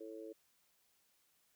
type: harmonic tone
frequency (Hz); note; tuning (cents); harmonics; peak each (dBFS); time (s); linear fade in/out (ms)
110; A2; 0; 3 / 4 / 5; -50 / -49 / -53; 0-0.33; 10
effects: white hiss -75 dBFS RMS until 1.55 s